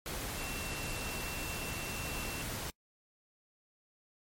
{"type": "tone in noise", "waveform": "sine", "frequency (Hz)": 2702, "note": "E7", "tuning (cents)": 42, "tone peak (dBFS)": -44, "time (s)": [0.38, 2.42], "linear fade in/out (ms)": 0, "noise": "pink", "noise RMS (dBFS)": -39, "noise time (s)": [0.06, 2.7], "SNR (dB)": -8, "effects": ["noise-tail reverb RT60 0.1 s tail -26 dB re dry", "MP3 64 kbps"]}